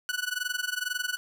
sawtooth tone with amplitude modulation, 1480 Hz, F#6, in tune, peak -22 dBFS, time 0.09-1.17 s, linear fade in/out 0 ms, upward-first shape sine, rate 22.1 Hz, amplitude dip 90%, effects none

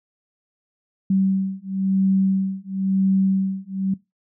sine beating tone pair, 191.6 / 192.58 Hz, G3 / G3, -39 / -30 cents, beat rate 0.98 Hz, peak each -21 dBFS, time 1.1-3.94 s, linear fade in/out 5 ms, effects noise-tail reverb RT60 0.2 s tail -19 dB re dry

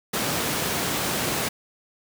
pink high-pass noise, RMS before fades -26 dBFS, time 0.13-1.49 s, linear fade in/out 10 ms, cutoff 140 Hz, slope 12 dB/octave, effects none

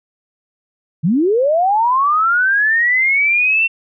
sine linear sweep, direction up, 141.2 to 2723 Hz, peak -11 dBFS, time 1.03-3.68 s, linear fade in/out 20 ms, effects none

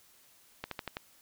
slowing click train, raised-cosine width 0.3 ms, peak -20 dBFS, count 5, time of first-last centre 0.64-0.969 s, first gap 73 ms, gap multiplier 1.08, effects white hiss -62 dBFS RMS until 1.21 s

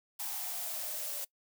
blue noise with high-pass filter sweep, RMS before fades -38 dBFS, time 0.19-1.25 s, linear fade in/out 10 ms, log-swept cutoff 820 to 540 Hz, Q 8.7, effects noise-tail reverb RT60 0.1 s tail -22 dB re dry

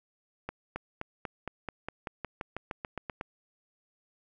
accelerating click train, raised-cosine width 0.5 ms, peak -20 dBFS, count 16, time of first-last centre 0.49-3.211 s, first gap 270 ms, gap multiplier 0.94, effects none

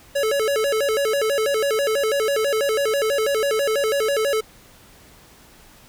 square tone with vibrato, 495.6 Hz, B4, 6 cents sharp, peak -19 dBFS, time 0.15-4.41 s, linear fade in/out 10 ms, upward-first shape square, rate 6.1 Hz, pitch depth 220 cents each way, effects pink hiss -49 dBFS RMS until 5.88 s

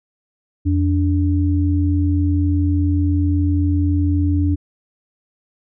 sine tone pair together, 86.2 / 290.2 Hz, F2 / D4, -22 / -21 cents, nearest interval octave + major sixth, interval 2101 cents, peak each -15 / -19 dBFS, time 0.65-4.56 s, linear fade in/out 20 ms, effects none

